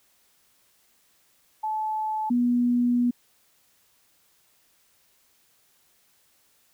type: tone pair in turn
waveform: sine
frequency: 866 / 243 Hz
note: A5 / B3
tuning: -28 / -28 cents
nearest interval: octave + minor seventh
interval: 2200 cents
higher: first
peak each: -25 / -19 dBFS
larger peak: second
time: 1.63-2.3 / 2.3-3.11 s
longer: second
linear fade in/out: 10 ms
effects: white hiss -64 dBFS RMS until 6.73 s